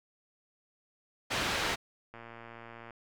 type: low-pass noise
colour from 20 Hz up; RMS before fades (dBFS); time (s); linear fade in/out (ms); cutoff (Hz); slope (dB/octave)
white; -32; 1.3-1.76; 20; 3100; 12
type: click train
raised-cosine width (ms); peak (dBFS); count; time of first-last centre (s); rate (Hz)
0.5; -32; 90; 2.14-2.907; 116
effects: none